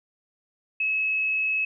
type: tone with frequency modulation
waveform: sine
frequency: 2579 Hz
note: E7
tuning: 39 cents flat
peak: -22 dBFS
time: 0.8-1.65 s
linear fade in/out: 5 ms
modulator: 28.7 Hz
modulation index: 0.26
effects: none